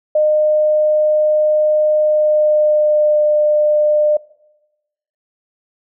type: tone with pitch glide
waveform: sine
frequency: 610 to 601.6 Hz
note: D#5 to D5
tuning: -34 to +42 cents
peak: -10 dBFS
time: 0.15-4.17 s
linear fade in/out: 5 ms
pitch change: -24 cents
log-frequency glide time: 2-3.24 s
effects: noise-tail reverb RT60 1.0 s tail -21 dB re dry